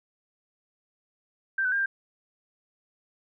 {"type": "tone with pitch steps", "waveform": "sine", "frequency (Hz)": [1570, 1502, 1604, 1586], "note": ["G6", "F#6", "G6", "G6"], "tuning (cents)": [2, 26, 39, 20], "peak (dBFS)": -23, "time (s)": [1.58, 1.86], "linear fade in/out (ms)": 5, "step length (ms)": 70, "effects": []}